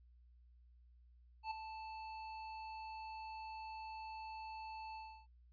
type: tone with ADSR envelope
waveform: square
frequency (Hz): 880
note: A5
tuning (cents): 0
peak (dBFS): -38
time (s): 1.43-5.27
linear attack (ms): 81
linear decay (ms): 6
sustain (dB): -9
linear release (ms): 320
effects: added 60 Hz sine -62 dBFS peak until 5.52 s + resampled to 11025 Hz